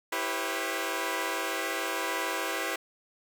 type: chord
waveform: 10% pulse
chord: C# half-diminished seventh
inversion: first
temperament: equal with one note detuned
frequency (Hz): 329.6 / 392 / 493.9 / 540.5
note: E4 / G4 / B4 / C#5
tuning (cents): 0 / 0 / 0 / -44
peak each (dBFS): -27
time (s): 0.12-2.76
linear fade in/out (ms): 5
effects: none